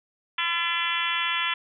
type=harmonic tone with a mistuned harmonic; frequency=338.4 Hz; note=E4; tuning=45 cents sharp; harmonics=3 / 4 / 5 / 6 / 7 / 8 / 9 / 10; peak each=-32 / -32 / -32 / -32 / -32 / -32 / -32 / -32 dBFS; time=0.38-1.54 s; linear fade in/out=5 ms; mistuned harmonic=5; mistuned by=+34 cents; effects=none